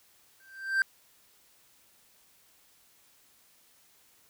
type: tone with exponential growth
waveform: triangle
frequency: 1568 Hz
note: G6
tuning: in tune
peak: -18 dBFS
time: 0.4-0.82 s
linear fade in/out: 1 ms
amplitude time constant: 90 ms
effects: white hiss -63 dBFS RMS until 4.29 s